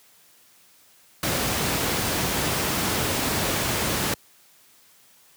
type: noise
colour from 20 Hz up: pink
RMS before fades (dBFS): -24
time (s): 1.23-4.14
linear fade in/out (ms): 2
effects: white hiss -56 dBFS RMS until 5.36 s + high-pass 80 Hz 12 dB/octave